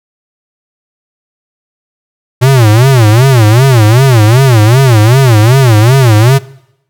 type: tone with vibrato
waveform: square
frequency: 119.9 Hz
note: A#2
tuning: 49 cents sharp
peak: -3 dBFS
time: 2.41-6.39 s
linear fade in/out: 20 ms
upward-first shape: sine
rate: 2.6 Hz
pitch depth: 230 cents each way
effects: noise-tail reverb RT60 0.8 s tail -21 dB re dry

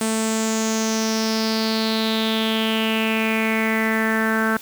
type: tone with low-pass filter sweep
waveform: sawtooth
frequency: 221.4 Hz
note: A3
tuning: 11 cents sharp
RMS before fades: -21 dBFS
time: 0.01-4.57 s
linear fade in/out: 2 ms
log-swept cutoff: 8700 to 1500 Hz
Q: 5.8
effects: white hiss -40 dBFS RMS until 4.61 s

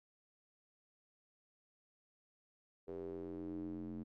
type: tone with band-pass filter sweep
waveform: square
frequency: 44 Hz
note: F1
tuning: 14 cents sharp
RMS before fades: -45 dBFS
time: 2.87-4.04 s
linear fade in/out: 20 ms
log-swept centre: 430 to 250 Hz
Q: 5.3
effects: none

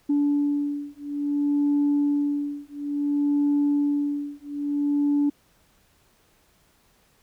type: beating tone pair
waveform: sine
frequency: 288.4 / 288.98 Hz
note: D4 / D4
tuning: -31 / -28 cents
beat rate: 0.58 Hz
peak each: -23 dBFS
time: 0.09-5.3 s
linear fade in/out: 10 ms
effects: tanh soft clip ceiling -15 dBFS + pink hiss -62 dBFS RMS until 7.22 s

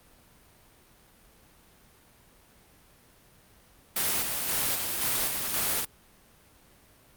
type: noise with tremolo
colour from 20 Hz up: white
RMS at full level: -27 dBFS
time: 3.96-5.85 s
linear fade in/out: 5 ms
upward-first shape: square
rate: 1.9 Hz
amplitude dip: 35%
effects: pink hiss -58 dBFS RMS until 7.16 s + Opus 32 kbps

